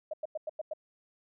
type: tone bursts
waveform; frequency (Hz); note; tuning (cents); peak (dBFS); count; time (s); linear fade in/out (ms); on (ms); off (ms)
sine; 620; D#5; -6; -32; 6; 0.11-0.735; 5; 25; 95
effects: none